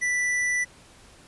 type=tone with hard clipping; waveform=sine; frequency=1975.5 Hz; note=B6; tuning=in tune; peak=-24 dBFS; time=0.01-0.65 s; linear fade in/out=20 ms; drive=13 dB; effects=pink hiss -52 dBFS RMS until 1.27 s + resampled to 24000 Hz